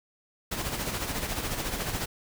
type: noise with tremolo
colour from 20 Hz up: pink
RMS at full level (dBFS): -30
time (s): 0.51-2.06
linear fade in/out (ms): 10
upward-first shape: sine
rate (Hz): 14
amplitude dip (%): 50
effects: none